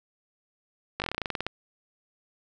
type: slowing click train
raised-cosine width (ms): 0.3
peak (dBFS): -13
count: 14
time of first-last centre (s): 1-1.466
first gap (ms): 19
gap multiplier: 1.1
effects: none